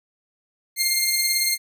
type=tone pair together; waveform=15% pulse; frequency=2115 / 4248 Hz; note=C7 / C8; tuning=+18 / +25 cents; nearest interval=octave; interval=1207 cents; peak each=-16 dBFS; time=0.76-1.58 s; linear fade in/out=50 ms; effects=none